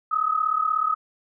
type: tone pair together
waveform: sine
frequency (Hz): 1246 / 1282.5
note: D#6 / E6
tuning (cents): +2 / -48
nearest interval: unison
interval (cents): 50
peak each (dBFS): -23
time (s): 0.11-0.95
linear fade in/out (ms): 10
effects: none